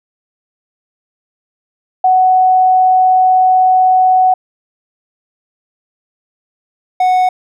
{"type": "tone pair in turn", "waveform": ["sine", "triangle"], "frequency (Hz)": [744, 737.6], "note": ["F#5", "F#5"], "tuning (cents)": [9, -6], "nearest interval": "unison", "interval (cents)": 15, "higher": "first", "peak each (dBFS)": -6, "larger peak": "neither", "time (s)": [[2.04, 4.34], [7, 7.29]], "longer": "first", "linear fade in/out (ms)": 5, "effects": []}